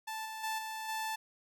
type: tone with level steps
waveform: sawtooth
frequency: 879 Hz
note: A5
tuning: 2 cents flat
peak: -34 / -37 / -30 / -35 / -31 dBFS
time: 0.07-1.16 s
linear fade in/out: 10 ms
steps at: 0.25 / 0.43 / 0.58 / 0.88 s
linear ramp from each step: 10 ms
effects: 12-bit